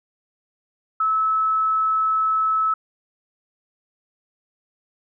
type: tone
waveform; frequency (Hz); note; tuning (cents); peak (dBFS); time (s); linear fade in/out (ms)
sine; 1300; E6; -24; -17; 1-2.74; 5
effects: none